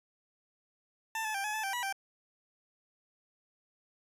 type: tone with pitch steps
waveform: 20% pulse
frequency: 890 / 864 / 789 / 848 / 869 / 782 / 972 / 783 Hz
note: A5 / A5 / G5 / G#5 / A5 / G5 / B5 / G5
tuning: +20 / -32 / +11 / +36 / -22 / -4 / -28 / -2 cents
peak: -28 dBFS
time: 1.15-1.926 s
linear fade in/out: 2 ms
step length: 97 ms
effects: resampled to 32000 Hz